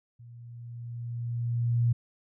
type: tone with level ramp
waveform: sine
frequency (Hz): 118.6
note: A#2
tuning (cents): +30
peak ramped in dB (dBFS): -46 to -20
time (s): 0.19-1.93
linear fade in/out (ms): 10
effects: none